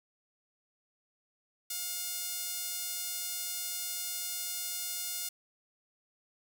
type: tone with high-pass filter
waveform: sawtooth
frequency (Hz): 712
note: F5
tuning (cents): +33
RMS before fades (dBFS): -37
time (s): 1.7-5.29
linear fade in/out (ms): 5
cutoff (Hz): 5800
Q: 0.58
effects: none